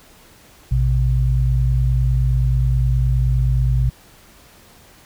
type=tone pair together; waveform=sine; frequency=57.65 / 127.2 Hz; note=A#1 / C3; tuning=-19 / -48 cents; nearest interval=octave + major second; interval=1371 cents; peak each=-16 / -17 dBFS; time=0.71-3.9 s; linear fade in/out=10 ms; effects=pink hiss -48 dBFS RMS until 5.05 s